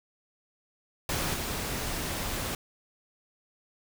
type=noise with level steps; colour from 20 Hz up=pink; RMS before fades=-30 / -33 dBFS; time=1.09-2.55 s; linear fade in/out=2 ms; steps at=1.33 s; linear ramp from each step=20 ms; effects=none